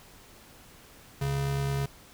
square tone pair together, 69.3 / 138.59 Hz, C#2 / C#3, 0 / 0 cents, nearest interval octave, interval 1200 cents, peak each -38 / -28 dBFS, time 1.21-1.86 s, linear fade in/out 5 ms, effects pink hiss -53 dBFS RMS until 2.13 s

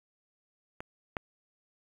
clicks, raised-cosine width 0.5 ms, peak -24 / -17 dBFS, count 2, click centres 0.805 / 1.168 s, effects 8-bit

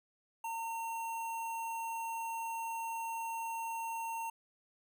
square tone with notch filter, 912 Hz, A#5, 38 cents flat, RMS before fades -39 dBFS, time 0.44-4.3 s, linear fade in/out 5 ms, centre 4600 Hz, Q 1.8, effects none

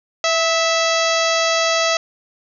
harmonic tone with a mistuned harmonic, 659.3 Hz, E5, in tune, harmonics 1 / 2 / 3 / 4 / 5 / 6 / 7 / 8 / 9 / 10, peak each -19 / -22 / -24 / -25 / -26 / -27 / -27 / -28 / -29 / -29 dBFS, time 0.24-1.97 s, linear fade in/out 2 ms, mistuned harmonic 2, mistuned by -36 cents, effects none

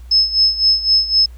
sine tone with tremolo, 5200 Hz, E8, 24 cents flat, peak -8 dBFS, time 0.11-1.26 s, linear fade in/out 5 ms, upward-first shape sine, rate 3.9 Hz, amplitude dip 80%, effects added 60 Hz sine -33 dBFS peak until 1.37 s + pink hiss -53 dBFS RMS until 1.37 s

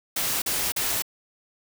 white noise bursts, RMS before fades -26 dBFS, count 3, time 0.16-1.022 s, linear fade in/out 5 ms, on 260 ms, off 41 ms, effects none

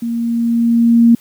sine tone with level ramp, 233.1 Hz, A#3, in tune, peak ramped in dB -17 to -4 dBFS, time 0.02-1.15 s, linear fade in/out 5 ms, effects white hiss -47 dBFS RMS until 1.2 s + high-pass 60 Hz 12 dB/octave

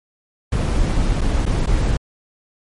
brown noise with dropouts, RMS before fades -17 dBFS, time 0.52-1.97 s, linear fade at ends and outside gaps 5 ms, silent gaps 1.21-1.214 / 1.455-1.462 / 1.662-1.671 s, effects MP3 48 kbps

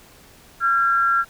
sine tone pair together, 1369 / 1628 Hz, F6 / G#6, -35 / -35 cents, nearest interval minor third, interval 300 cents, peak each -16 / -23 dBFS, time 0.6-1.25 s, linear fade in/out 50 ms, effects pink hiss -49 dBFS RMS until 1.29 s

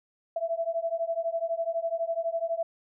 sine beating tone pair, 659.3 / 671.3 Hz, E5 / E5, 0 / +31 cents, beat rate 12 Hz, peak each -30 dBFS, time 0.36-2.63 s, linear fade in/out 5 ms, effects none

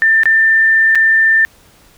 sine tone with dropouts, 1788 Hz, A6, 27 cents sharp, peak -7 dBFS, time 0.02-1.45 s, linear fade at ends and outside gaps 0 ms, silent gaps 0.234-0.256 / 0.95-0.955 s, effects pink hiss -47 dBFS RMS until 1.97 s

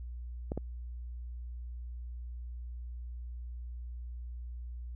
clicks, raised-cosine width 2 ms, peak -21 dBFS, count 2, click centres 0.519 / 0.576 s, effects added 60 Hz sine -39 dBFS peak until 4.95 s

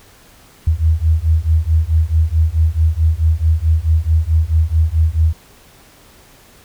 sine beating tone pair, 77.78 / 82.38 Hz, D#2 / E2, 0 / -1 cents, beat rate 4.6 Hz, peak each -14 dBFS, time 0.67-5.33 s, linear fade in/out 5 ms, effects pink hiss -46 dBFS RMS until 6.64 s

